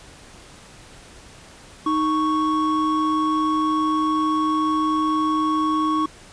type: tone pair together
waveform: triangle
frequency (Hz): 311.1 / 1108.7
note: D#4 / C#6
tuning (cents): 0 / 0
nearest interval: octave + minor seventh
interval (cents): 2200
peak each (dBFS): -19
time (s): 1.86-6.06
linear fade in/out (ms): 5
effects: pink hiss -45 dBFS RMS until 6.32 s + resampled to 22050 Hz